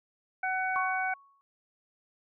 harmonic tone, 750 Hz, F#5, 23 cents sharp, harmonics 1 / 2 / 3, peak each -31 / -32 / -35 dBFS, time 0.43-1.14 s, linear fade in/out 5 ms
sine tone with exponential decay, 1108.7 Hz, C#6, in tune, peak -27 dBFS, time 0.76-1.41 s, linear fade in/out 0 ms, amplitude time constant 140 ms
effects none

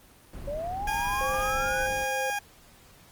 brown noise, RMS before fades -38 dBFS, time 0.33-2.05 s, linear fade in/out 5 ms
sine linear sweep, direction up, 554 to 1548 Hz, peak -30 dBFS, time 0.47-1.87 s, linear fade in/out 10 ms
20% pulse tone, 816 Hz, G#5, 31 cents flat, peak -23 dBFS, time 0.87-2.39 s, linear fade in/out 5 ms
sine tone with tremolo, 523.3 Hz, C5, in tune, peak -30 dBFS, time 1.21-2.3 s, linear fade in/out 0 ms, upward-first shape sine, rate 2.1 Hz, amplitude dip 25%
effects pink hiss -55 dBFS RMS until 3.11 s + Opus 24 kbps

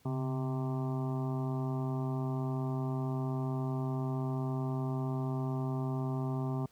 harmonic tone with a mistuned harmonic, 130 Hz, C3, 11 cents flat, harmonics 1 / 2 / 3 / 5 / 6 / 7 / 8 / 9, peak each -32 / -38 / -42 / -46 / -48 / -49 / -50 / -51 dBFS, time 0.05-6.66 s, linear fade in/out 5 ms, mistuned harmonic 1, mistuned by +72 cents, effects pink hiss -66 dBFS RMS until 6.71 s + high-pass 80 Hz 12 dB/octave

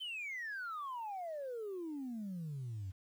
sine exponential sweep, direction down, 3136 to 90 Hz, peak -38 dBFS, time 0-2.92 s, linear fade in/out 20 ms, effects tanh soft clip ceiling -37 dBFS + 11-bit

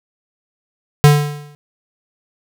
square tone with exponential decay, 146.83 Hz, D3, in tune, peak -3 dBFS, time 1.04-1.55 s, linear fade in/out 0 ms, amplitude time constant 110 ms, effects none

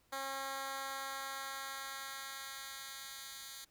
10% pulse tone with high-pass filter sweep, 270.9 Hz, C#4, 40 cents flat, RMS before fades -44 dBFS, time 0.12-3.65 s, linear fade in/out 10 ms, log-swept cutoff 560 to 3500 Hz, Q 0.73, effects pink hiss -72 dBFS RMS until 3.7 s

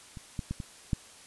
clicks, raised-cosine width 5 ms, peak -29 / -20 / -20 / -24 / -14 dBFS, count 5, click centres 0.172 / 0.392 / 0.51 / 0.602 / 0.932 s, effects white hiss -52 dBFS RMS until 1.26 s + resampled to 24000 Hz

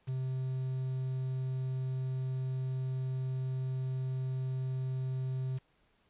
triangle tone with quantisation, 130.3 Hz, C3, 7 cents flat, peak -30 dBFS, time 0.07-5.59 s, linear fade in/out 20 ms, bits 9, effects pink hiss -71 dBFS RMS until 6.09 s + resampled to 8000 Hz

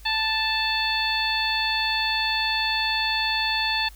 harmonic tone, 880 Hz, A5, in tune, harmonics 1 / 2 / 3 / 4 / 5, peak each -28 / -28 / -28 / -28 / -28 dBFS, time 0.05-3.89 s, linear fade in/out 10 ms, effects added 50 Hz sine -43 dBFS peak until 3.95 s + white hiss -53 dBFS RMS until 3.95 s

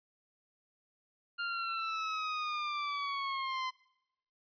sawtooth linear sweep, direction down, 1404 to 1026 Hz, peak -30 dBFS, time 1.38-3.71 s, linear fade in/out 20 ms, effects noise-tail reverb RT60 0.9 s tail -25 dB re dry + resampled to 11025 Hz

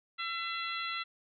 harmonic tone, 674 Hz, E5, 38 cents sharp, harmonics 2 / 3 / 4 / 5 / 6, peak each -38 / -40 / -41 / -42 / -43 dBFS, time 0.18-1.04 s, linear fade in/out 20 ms, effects none

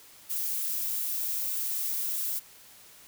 violet noise, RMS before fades -31 dBFS, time 0.29-2.4 s, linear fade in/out 20 ms, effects white hiss -53 dBFS RMS until 3.07 s

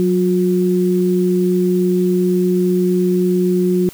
sine tone pair together, 183.05 / 359.6 Hz, F#3 / F#4, -18 / -49 cents, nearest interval octave, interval 1169 cents, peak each -15 dBFS, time 0-3.89 s, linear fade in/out 0 ms, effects white hiss -40 dBFS RMS until 3.93 s

